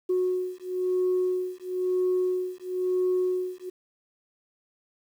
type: beating tone pair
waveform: sine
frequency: 365.9 / 366.9 Hz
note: F#4 / F#4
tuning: -19 / -15 cents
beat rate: 1 Hz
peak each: -26 dBFS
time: 0.09-3.7 s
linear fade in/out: 10 ms
effects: tanh soft clip ceiling -18 dBFS + 9-bit